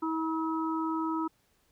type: harmonic tone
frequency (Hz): 321.3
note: E4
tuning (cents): -44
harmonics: 1 / 3 / 4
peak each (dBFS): -30 / -35 / -36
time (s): 0.02-1.28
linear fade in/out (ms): 10
effects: pink hiss -70 dBFS RMS until 1.71 s